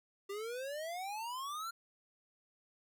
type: exponential sweep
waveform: square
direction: up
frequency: 390.6 to 1396.9 Hz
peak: -40 dBFS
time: 0.29-1.71 s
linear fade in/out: 10 ms
effects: none